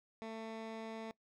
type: tone with low-pass filter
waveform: 15% pulse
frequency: 222.9 Hz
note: A3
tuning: 23 cents sharp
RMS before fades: -45 dBFS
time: 0.22-1.11 s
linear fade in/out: 0 ms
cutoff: 4600 Hz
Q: 0.55
effects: noise-tail reverb RT60 0.1 s tail -21 dB re dry